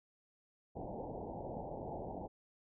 white low-pass noise, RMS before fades -44 dBFS, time 0.75-2.28 s, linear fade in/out 20 ms, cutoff 880 Hz, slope 96 dB/octave, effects none

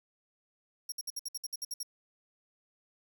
25% pulse tone bursts, 5588 Hz, F8, in tune, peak -30 dBFS, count 11, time 0.89-1.831 s, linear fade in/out 5 ms, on 31 ms, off 60 ms, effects none

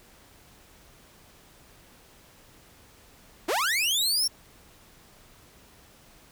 sawtooth linear sweep, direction up, 268 to 5588 Hz, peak -20 dBFS, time 3.48-4.28 s, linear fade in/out 10 ms, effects pink hiss -55 dBFS RMS until 6.31 s

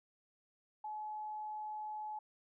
sine tone, 853 Hz, G#5, 46 cents sharp, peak -40 dBFS, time 0.84-2.19 s, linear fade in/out 5 ms, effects none

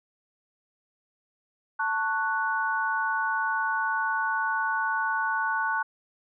sine chord, F# minor, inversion first, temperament just, 888 / 1110 / 1480 Hz, A5 / C#6 / F#6, +16 / +2 / 0 cents, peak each -29 / -31 / -27 dBFS, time 1.79-5.83 s, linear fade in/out 10 ms, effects none

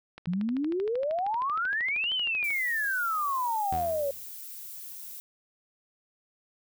click train, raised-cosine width 0.3 ms, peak -27 dBFS, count 31, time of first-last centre 0.18-2.506 s, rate 12.9 Hz
sine exponential two-way sweep, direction up then down, 166.4 to 3134 to 544 Hz, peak -26 dBFS, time 0.27-4.11 s, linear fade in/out 5 ms, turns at 2.13 s
violet noise, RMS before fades -42 dBFS, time 2.44-5.2 s, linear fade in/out 0 ms
sawtooth tone with exponential decay, 81.8 Hz, E2, 13 cents flat, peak -29 dBFS, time 3.72-4.32 s, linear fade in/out 5 ms, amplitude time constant 130 ms
effects none

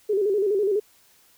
sine tone with vibrato, 403.4 Hz, G4, 50 cents sharp, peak -19 dBFS, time 0.09-0.8 s, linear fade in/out 10 ms, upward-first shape square, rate 12 Hz, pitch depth 83 cents each way, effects white hiss -58 dBFS RMS until 1.37 s

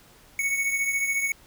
square beating tone pair, 2217 / 2231 Hz, C#7 / C#7, 0 / +11 cents, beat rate 14 Hz, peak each -25 / -32 dBFS, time 0.39-1.32 s, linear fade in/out 2 ms, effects pink hiss -54 dBFS RMS until 1.46 s

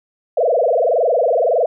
sine tone with frequency modulation, 579 Hz, D5, 25 cents flat, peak -12 dBFS, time 0.37-1.66 s, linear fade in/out 5 ms, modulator 21.7 Hz, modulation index 5, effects none

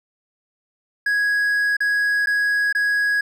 triangle tone with dropouts, 1661.2 Hz, G#6, in tune, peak -15 dBFS, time 1.06-3.21 s, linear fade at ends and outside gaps 5 ms, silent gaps 1.768-1.804 / 2.26-2.27 / 2.727-2.749 s, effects none

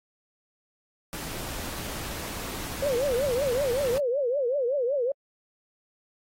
pink noise, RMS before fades -36 dBFS, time 1.13-3.98 s, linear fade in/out 0 ms
sine tone with vibrato, 524 Hz, C5, 2 cents sharp, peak -23 dBFS, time 2.82-5.12 s, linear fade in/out 5 ms, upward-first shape triangle, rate 5.3 Hz, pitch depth 230 cents each way
effects AAC 48 kbps

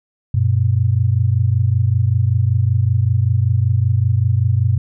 sine tone pair together, 95.47 / 120.7 Hz, G2 / B2, -45 / -39 cents, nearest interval major third, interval 406 cents, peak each -15 dBFS, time 0.34-4.78 s, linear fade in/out 5 ms, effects none

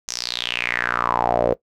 sawtooth tone with band-pass filter sweep, 59.9 Hz, A#1, 48 cents sharp, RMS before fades -22 dBFS, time 0.08-1.54 s, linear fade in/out 0 ms, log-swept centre 6200 to 490 Hz, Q 5.3, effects noise-tail reverb RT60 0.1 s tail -18 dB re dry

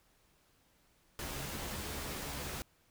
pink noise with comb filter, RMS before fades -41 dBFS, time 1.19-2.62 s, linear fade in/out 0 ms, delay 14 ms, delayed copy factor +0.5, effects pink hiss -70 dBFS RMS until 2.9 s

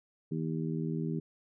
harmonic tone, 79.9 Hz, D#2, 47 cents sharp, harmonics 2 / 3 / 4 / 5, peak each -33 / -37 / -39 / -41 dBFS, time 0.31-1.2 s, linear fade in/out 10 ms, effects none

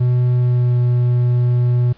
triangle tone with pitch glide, 123.8 to 122.38 Hz, B2 to B2, +5 to -15 cents, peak -10 dBFS, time 0-1.93 s, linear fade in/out 10 ms, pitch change -20 cents, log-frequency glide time 0.33-0.77 s, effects pink hiss -51 dBFS RMS until 1.97 s + resampled to 11025 Hz

